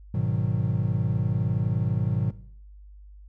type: chord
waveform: triangle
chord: G# minor seventh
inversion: none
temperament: equal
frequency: 103.83 / 123.47 / 155.56 / 185 Hz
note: G#2 / B2 / D#3 / F#3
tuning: 0 / 0 / 0 / 0 cents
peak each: -26 / -25 / -27 / -29 dBFS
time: 0.14-2.31 s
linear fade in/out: 5 ms
effects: noise-tail reverb RT60 0.6 s tail -17 dB re dry + added 50 Hz sine -44 dBFS peak until 3.28 s